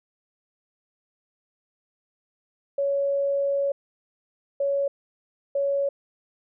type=tone bursts at uneven times; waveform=sine; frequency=559 Hz; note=C#5; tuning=14 cents sharp; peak=-21 dBFS; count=3; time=2.78-3.72 / 4.6-4.88 / 5.55-5.89 s; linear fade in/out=5 ms; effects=none